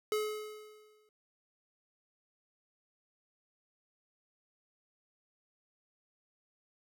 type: tone with exponential decay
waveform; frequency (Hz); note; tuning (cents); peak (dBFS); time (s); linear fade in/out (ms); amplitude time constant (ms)
square; 426.5; G#4; +46; -29; 0.12-1.09; 1; 210
effects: none